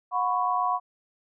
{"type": "tone cluster", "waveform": "sine", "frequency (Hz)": [727, 999, 1107], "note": ["F#5", "B5", "C#6"], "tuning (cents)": [-31, 20, -3], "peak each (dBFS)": -27, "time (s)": [0.11, 0.8], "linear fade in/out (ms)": 50, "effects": []}